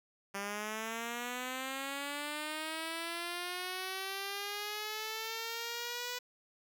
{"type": "linear sweep", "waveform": "5% pulse", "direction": "up", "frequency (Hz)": [197, 493.9], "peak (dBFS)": -26, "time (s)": [0.34, 6.19], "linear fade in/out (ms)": 10, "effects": []}